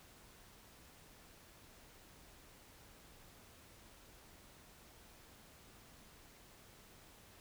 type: silence
effects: pink hiss -61 dBFS RMS until 7.4 s